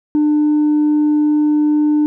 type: tone with tanh clipping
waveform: triangle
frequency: 299.8 Hz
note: D4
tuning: 36 cents sharp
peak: -11 dBFS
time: 0.15-2.06 s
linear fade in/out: 0 ms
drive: 6 dB
effects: none